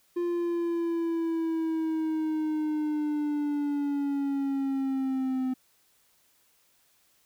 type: linear sweep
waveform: triangle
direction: down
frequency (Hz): 349.2 to 257.1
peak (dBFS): -24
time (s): 0.16-5.54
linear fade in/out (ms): 10
effects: white hiss -66 dBFS RMS until 7.25 s